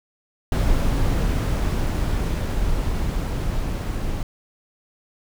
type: noise with level ramp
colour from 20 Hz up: brown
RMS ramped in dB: -19 to -25 dBFS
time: 0.52-4.23 s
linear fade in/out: 2 ms
effects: none